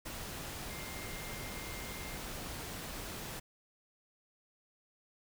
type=tone in noise; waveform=sine; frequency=2110 Hz; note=C7; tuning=14 cents sharp; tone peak=-50 dBFS; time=0.7-2.17 s; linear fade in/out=10 ms; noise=pink; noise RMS=-43 dBFS; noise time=0.05-3.4 s; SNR=-10 dB; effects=none